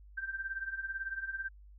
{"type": "tone with tremolo", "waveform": "sine", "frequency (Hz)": 1568, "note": "G6", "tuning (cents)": 0, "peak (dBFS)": -32, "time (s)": [0.17, 1.49], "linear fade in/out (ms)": 10, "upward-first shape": "triangle", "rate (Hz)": 18, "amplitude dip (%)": 85, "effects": ["added 50 Hz sine -52 dBFS peak until 1.78 s"]}